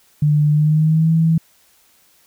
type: tone with pitch glide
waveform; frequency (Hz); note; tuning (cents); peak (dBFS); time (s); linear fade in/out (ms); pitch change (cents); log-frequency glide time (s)
sine; 149.1 to 162.59; D3 to E3; +27 to -24; -11; 0.22-1.38; 5; +149; 0.5-1.12
effects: white hiss -55 dBFS RMS until 2.26 s